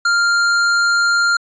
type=tone; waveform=square; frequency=1396.9 Hz; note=F6; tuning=in tune; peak=-13 dBFS; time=0.05-1.37 s; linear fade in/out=5 ms; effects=resampled to 16000 Hz